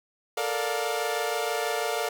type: chord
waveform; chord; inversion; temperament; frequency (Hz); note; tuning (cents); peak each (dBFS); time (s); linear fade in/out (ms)
sawtooth; Bb major seventh; third; equal with one note detuned; 440 / 466.2 / 587.3 / 709; A4 / Bb4 / D5 / F5; 0 / 0 / 0 / +26; -28 / -29 / -29 / -27; 0.37-2.09; 5
effects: none